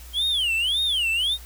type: tone with vibrato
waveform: triangle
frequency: 3136 Hz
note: G7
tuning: in tune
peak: -19 dBFS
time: 0.13-1.38 s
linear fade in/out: 50 ms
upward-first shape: sine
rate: 1.8 Hz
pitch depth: 290 cents each way
effects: added 60 Hz sine -40 dBFS peak until 1.45 s + white hiss -47 dBFS RMS until 1.45 s